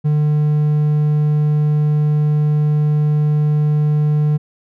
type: tone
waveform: triangle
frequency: 150 Hz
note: D3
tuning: 37 cents sharp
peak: -10 dBFS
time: 0.04-4.38 s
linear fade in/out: 20 ms
effects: none